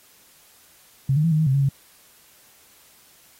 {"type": "tone with pitch steps", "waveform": "sine", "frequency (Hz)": [135.5, 152.3, 166, 154.2, 158, 132.8, 139.3, 137.5], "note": ["C#3", "D#3", "E3", "D#3", "D#3", "C3", "C#3", "C#3"], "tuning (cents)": [-39, -37, 12, -15, 27, 26, 9, -14], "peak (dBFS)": -16, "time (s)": [1.09, 1.69], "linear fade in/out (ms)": 5, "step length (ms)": 75, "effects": ["white hiss -54 dBFS RMS until 3.39 s", "AAC 48 kbps"]}